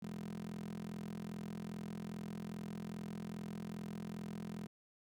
15% pulse tone with high-pass filter, 42.46 Hz, F1, 48 cents flat, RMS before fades -45 dBFS, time 0.02-4.67 s, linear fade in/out 10 ms, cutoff 200 Hz, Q 5.6, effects none

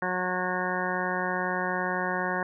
harmonic tone, 182.4 Hz, F#3, 24 cents flat, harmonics 1 / 2 / 3 / 4 / 5 / 6 / 8 / 9 / 10, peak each -35 / -35 / -35 / -35 / -35 / -35 / -35 / -35 / -35 dBFS, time 0.02-2.43 s, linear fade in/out 2 ms, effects none

